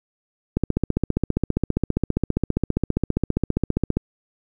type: click train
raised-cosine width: 3 ms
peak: -6 dBFS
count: 52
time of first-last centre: 0.57-3.97 s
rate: 15 Hz
effects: 8-bit